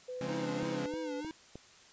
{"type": "tone with pitch glide", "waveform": "sine", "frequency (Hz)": [503, 499.5], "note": ["B4", "B4"], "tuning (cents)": [32, 20], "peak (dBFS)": -38, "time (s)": [0.08, 1.21], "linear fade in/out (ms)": 10, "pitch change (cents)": -12, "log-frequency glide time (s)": [0.27, 0.44]}
{"type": "chord", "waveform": "sawtooth", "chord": "Db major seventh", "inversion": "none", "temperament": "equal with one note detuned", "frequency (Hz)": [138.59, 172.21, 207.7, 261.6], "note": ["Db3", "F3", "Ab3", "C4"], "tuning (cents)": [0, -24, 0, 0], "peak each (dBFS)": -38, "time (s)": [0.21, 0.86], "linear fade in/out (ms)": 2}
{"type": "tone with vibrato", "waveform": "square", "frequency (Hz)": 303.4, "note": "D#4", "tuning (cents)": -44, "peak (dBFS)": -39, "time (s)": [0.29, 1.31], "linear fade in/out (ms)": 0, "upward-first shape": "sine", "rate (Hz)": 3.2, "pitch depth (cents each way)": 91}
{"type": "click train", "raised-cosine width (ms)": 2, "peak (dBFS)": -31, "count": 4, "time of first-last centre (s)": [0.63, 1.556], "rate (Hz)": 3.24}
{"effects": ["white hiss -58 dBFS RMS until 1.92 s", "resampled to 16000 Hz"]}